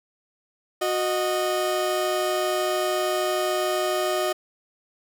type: tone pair together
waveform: 30% pulse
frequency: 366.1 / 619.3 Hz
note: F#4 / D#5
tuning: -18 / -8 cents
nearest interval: major sixth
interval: 910 cents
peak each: -23 / -22 dBFS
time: 0.81-4.33 s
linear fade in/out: 10 ms
effects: none